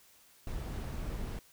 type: noise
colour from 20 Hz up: brown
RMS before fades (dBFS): -38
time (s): 0.47-1.39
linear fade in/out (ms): 2
effects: white hiss -62 dBFS RMS until 1.52 s